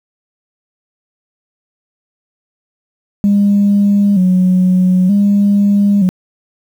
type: tone with vibrato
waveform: sine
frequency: 192.7 Hz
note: G3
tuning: 29 cents flat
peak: -6 dBFS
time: 3.24-6.09 s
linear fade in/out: 0 ms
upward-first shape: square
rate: 0.54 Hz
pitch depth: 84 cents each way
effects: tanh soft clip ceiling -4 dBFS + 7-bit